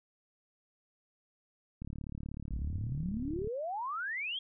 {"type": "click train", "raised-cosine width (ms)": 5, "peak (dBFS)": -29, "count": 61, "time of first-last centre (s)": [1.82, 3.473], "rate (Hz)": 36.3}
{"type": "exponential sweep", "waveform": "sine", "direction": "up", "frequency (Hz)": [52.6, 3322], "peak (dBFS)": -34, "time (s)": [2.51, 4.39], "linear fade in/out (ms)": 5}
{"effects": []}